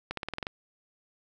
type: accelerating click train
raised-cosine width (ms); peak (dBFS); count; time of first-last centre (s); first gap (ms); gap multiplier
0.3; -17; 8; 0.11-0.468; 63; 0.93
effects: none